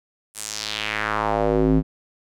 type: tone with band-pass filter sweep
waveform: square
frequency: 53.4 Hz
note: G#1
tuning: 49 cents sharp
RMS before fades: -22 dBFS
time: 0.34-1.83 s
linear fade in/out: 50 ms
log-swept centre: 10000 to 210 Hz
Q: 2.2
effects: none